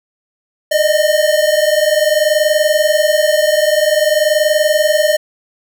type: tone pair together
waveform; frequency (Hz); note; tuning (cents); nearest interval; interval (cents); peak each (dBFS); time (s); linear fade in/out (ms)
square; 600.5 / 621; D5 / D#5; +38 / -3; minor second; 59; -14; 0.71-5.17; 10
effects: none